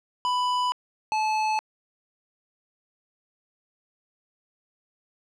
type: tone pair in turn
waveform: square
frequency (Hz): 993 / 865.5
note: B5 / A5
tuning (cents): +9 / -29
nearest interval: major second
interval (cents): 238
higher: first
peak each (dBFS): -23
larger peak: neither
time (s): 0.25-0.72 / 1.12-1.59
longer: neither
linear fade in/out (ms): 0
effects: low-pass 5000 Hz 12 dB/octave